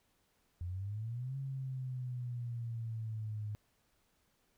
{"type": "exponential two-way sweep", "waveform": "sine", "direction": "up then down", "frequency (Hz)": [85.4, 136.7, 104.5], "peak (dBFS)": -37, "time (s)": [0.61, 3.55], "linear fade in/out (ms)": 0, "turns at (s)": 1.37, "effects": ["pink hiss -75 dBFS RMS until 4.57 s"]}